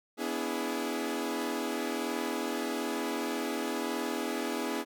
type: chord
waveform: sawtooth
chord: E dominant seventh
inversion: second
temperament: equal with one note detuned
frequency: 246.9 / 288.5 / 329.6 / 415.3 Hz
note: B3 / D4 / E4 / G#4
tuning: 0 / -31 / 0 / 0 cents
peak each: -33 dBFS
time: 0.17-4.85 s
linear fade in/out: 50 ms
effects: none